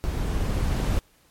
brown noise with level ramp, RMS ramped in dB -27 to -22 dBFS, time 0.04-0.99 s, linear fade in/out 0 ms, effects pink hiss -60 dBFS RMS until 1.3 s + MP3 64 kbps

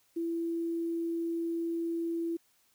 sine tone with quantisation, 334.4 Hz, E4, 25 cents sharp, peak -30 dBFS, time 0.16-2.37 s, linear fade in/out 10 ms, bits 10, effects white hiss -69 dBFS RMS until 2.74 s

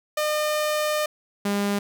sawtooth tone pair in turn, 606 / 202.2 Hz, D#5 / G#3, -46 / -46 cents, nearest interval octave + perfect fifth, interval 1900 cents, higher first, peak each -18 dBFS, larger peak neither, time 0.17-1.06 / 1.45-1.79 s, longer first, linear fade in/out 5 ms, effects none

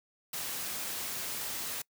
white noise, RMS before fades -37 dBFS, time 0.33-1.82 s, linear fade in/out 5 ms, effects noise-tail reverb RT60 0.1 s tail -25 dB re dry + high-pass 80 Hz 12 dB/octave

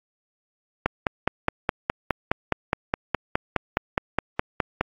click train, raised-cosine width 0.5 ms, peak -5 dBFS, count 20, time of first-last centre 0.86-4.81 s, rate 4.81 Hz, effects AAC 32 kbps

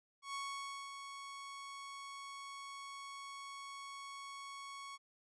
sawtooth tone with ADSR envelope, 1109 Hz, C#6, in tune, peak -36 dBFS, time 0.22-4.98 s, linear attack 120 ms, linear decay 560 ms, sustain -7 dB, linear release 34 ms, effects resampled to 22050 Hz

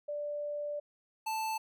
sine / square tone pair in turn, 587.3 / 880 Hz, D5 / A5, 0 / 0 cents, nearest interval perfect fifth, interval 700 cents, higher second, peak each -34 / -33 dBFS, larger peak second, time 0.08-0.8 / 1.26-1.58 s, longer first, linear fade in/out 10 ms, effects none

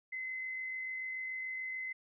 sine tone with amplitude modulation, 2047 Hz, C7, 38 cents flat, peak -36 dBFS, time 0.12-1.93 s, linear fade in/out 10 ms, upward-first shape sine, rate 46.9 Hz, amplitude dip 25%, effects none

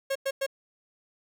45% pulse tone bursts, 544 Hz, C#5, 33 cents flat, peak -26 dBFS, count 3, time 0.1-0.465 s, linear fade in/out 10 ms, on 55 ms, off 100 ms, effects none

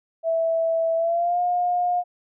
sine tone with pitch glide, 657 to 712.3 Hz, E5 to F5, -6 to +34 cents, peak -19 dBFS, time 0.23-2.04 s, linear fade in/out 50 ms, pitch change +140 cents, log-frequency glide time 0.96-1.4 s, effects none

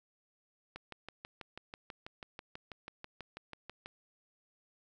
click train, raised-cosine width 0.3 ms, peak -28 dBFS, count 20, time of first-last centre 0.76-3.86 s, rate 6.13 Hz, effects none

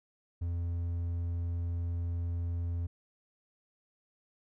triangle tone, 85.7 Hz, F2, 32 cents flat, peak -29 dBFS, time 0.41-2.87 s, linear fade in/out 10 ms, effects none

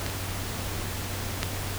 clicks, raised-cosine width 0.2 ms, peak -13 / -18 / -8 dBFS, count 3, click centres 0.064 / 0.099 / 1.431 s, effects added 95 Hz sine -34 dBFS peak until 1.78 s + pink hiss -34 dBFS RMS until 1.78 s

